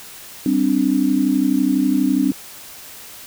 sine chord, G suspended fourth, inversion none, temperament equal, 196 / 261.6 / 293.7 Hz, G3 / C4 / D4, 0 / 0 / 0 cents, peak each -22 / -17 / -18 dBFS, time 0.46-2.32 s, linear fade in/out 2 ms, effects white hiss -38 dBFS RMS until 3.26 s

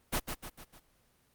pink noise with echo, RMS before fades -30 dBFS, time 0.12-0.2 s, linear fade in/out 20 ms, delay 150 ms, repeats 4, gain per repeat -6 dB, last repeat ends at 0.8 s, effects pink hiss -69 dBFS RMS until 1.34 s + Opus 24 kbps

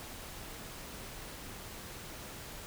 silence, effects pink hiss -46 dBFS RMS until 2.66 s

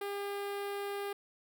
sawtooth tone with notch filter, 402.7 Hz, G4, 47 cents sharp, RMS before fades -38 dBFS, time 0.01-1.13 s, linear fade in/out 5 ms, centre 6400 Hz, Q 1, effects none

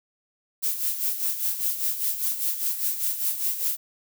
violet noise with tremolo, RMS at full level -24 dBFS, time 0.62-3.77 s, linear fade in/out 20 ms, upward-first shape sine, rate 5 Hz, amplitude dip 65%, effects none

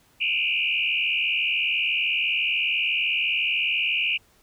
sine tone with frequency modulation, 2637 Hz, E7, in tune, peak -21 dBFS, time 0.2-4.18 s, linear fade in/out 20 ms, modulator 74 Hz, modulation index 3.8, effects pink hiss -60 dBFS RMS until 4.42 s

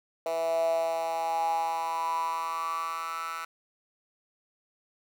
10% pulse tone with high-pass filter sweep, 164.6 Hz, E3, 2 cents flat, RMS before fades -30 dBFS, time 0.26-3.45 s, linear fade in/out 2 ms, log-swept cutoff 590 to 1400 Hz, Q 9.4, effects none

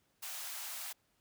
white high-pass noise, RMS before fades -43 dBFS, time 0.22-0.93 s, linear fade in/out 10 ms, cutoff 630 Hz, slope 48 dB/octave, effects pink hiss -75 dBFS RMS until 1.2 s + high-pass 60 Hz 12 dB/octave

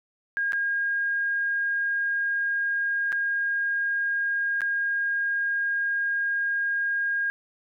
sine tone with dropouts, 1623 Hz, G#6, 40 cents flat, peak -23 dBFS, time 0.37-7.3 s, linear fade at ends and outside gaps 0 ms, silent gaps 0.522-0.532 / 3.121-3.127 / 4.607-4.617 s, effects none

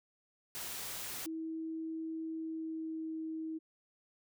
white noise, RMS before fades -42 dBFS, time 0.55-1.26 s, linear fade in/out 0 ms
sine tone with pitch glide, 322.1 to 319.1 Hz, E4 to D#4, -40 to +44 cents, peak -37 dBFS, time 1.25-3.59 s, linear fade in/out 20 ms, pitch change -16 cents, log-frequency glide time 2.25-3.19 s
effects none

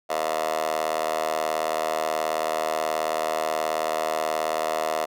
10% pulse tone with high-pass filter, 78.6 Hz, D#2, 18 cents sharp, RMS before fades -26 dBFS, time 0.09-5.06 s, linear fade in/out 20 ms, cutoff 690 Hz, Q 9.4, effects none

